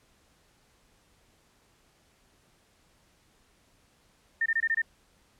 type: tone bursts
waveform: sine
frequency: 1813 Hz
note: A#6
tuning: 49 cents flat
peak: -23 dBFS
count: 6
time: 4.41-4.819 s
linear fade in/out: 5 ms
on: 49 ms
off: 23 ms
effects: pink hiss -65 dBFS RMS until 5.39 s + low-pass 11000 Hz 12 dB/octave